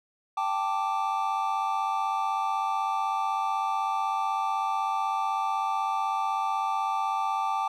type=chord; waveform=triangle; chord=G suspended second; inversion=none; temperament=equal; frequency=784 / 880 / 1174.7 Hz; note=G5 / A5 / D6; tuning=0 / 0 / 0 cents; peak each=-28 dBFS; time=0.37-7.68 s; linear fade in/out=5 ms; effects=none